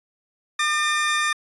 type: tone pair together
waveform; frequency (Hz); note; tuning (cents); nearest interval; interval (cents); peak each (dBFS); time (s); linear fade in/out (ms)
30% pulse; 1205 / 1805.5; D6 / A6; +44 / +44; perfect fifth; 700; -20; 0.59-1.33; 5
effects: resampled to 22050 Hz